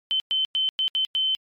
sine tone bursts at uneven times, 3072 Hz, G7, 36 cents flat, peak -20 dBFS, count 6, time 0.11-0.2 / 0.31-0.45 / 0.55-0.69 / 0.79-0.88 / 0.95-1.05 / 1.15-1.35 s, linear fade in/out 0 ms, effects MP3 96 kbps

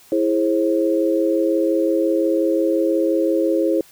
sine chord, E augmented, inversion none, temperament equal with one note detuned, 329.6 / 415.3 / 533.9 Hz, E4 / G#4 / B#4, 0 / 0 / +35 cents, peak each -18 / -22 / -20 dBFS, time 0.12-3.81 s, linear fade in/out 2 ms, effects white hiss -49 dBFS RMS until 3.91 s

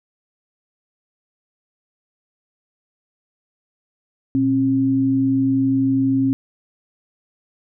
sine tone pair together, 120.7 / 268.8 Hz, B2 / C4, -39 / +47 cents, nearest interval octave + major second, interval 1386 cents, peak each -24 / -15 dBFS, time 4.35-6.33 s, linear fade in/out 0 ms, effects none

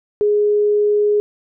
sine tone, 416.1 Hz, G#4, 3 cents sharp, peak -12 dBFS, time 0.21-1.2 s, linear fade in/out 0 ms, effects none

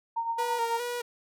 sine tone with tremolo, 921 Hz, A#5, 21 cents flat, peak -25 dBFS, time 0.16-0.78 s, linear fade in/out 10 ms, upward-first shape triangle, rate 8.9 Hz, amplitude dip 65%
sawtooth tone with vibrato, 474.5 Hz, A#4, 31 cents sharp, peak -27 dBFS, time 0.38-1.02 s, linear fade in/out 10 ms, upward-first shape square, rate 2.4 Hz, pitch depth 35 cents each way
effects none

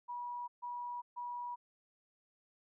sine tone bursts, 969 Hz, B5, 33 cents flat, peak -39 dBFS, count 3, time 0.08-1.56 s, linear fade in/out 20 ms, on 400 ms, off 140 ms, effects none

